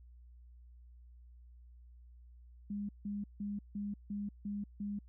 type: tone bursts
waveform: sine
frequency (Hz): 204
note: G#3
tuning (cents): -31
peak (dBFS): -36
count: 7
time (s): 2.7-4.99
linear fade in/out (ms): 5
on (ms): 190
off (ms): 160
effects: added 60 Hz sine -54 dBFS peak until 5.08 s